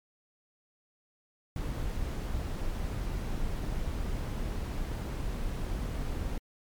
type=noise; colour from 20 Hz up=brown; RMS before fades=-33 dBFS; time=1.56-6.38 s; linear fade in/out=2 ms; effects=MP3 96 kbps